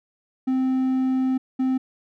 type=tone pair in turn; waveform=triangle; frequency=260.3 / 260.3 Hz; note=C4 / C4; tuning=-9 / -9 cents; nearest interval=unison; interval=0 cents; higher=neither; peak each=-17 dBFS; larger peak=neither; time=0.47-1.38 / 1.59-1.78 s; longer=first; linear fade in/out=10 ms; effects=none